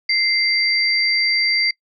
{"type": "tone pair together", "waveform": "sine", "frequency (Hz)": [2089, 4690], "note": ["C7", "D8"], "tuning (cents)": [-3, -3], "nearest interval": "octave + major second", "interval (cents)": 1400, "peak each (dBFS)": -18, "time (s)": [0.09, 1.71], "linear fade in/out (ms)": 5, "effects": ["noise-tail reverb RT60 0.1 s tail -24 dB re dry"]}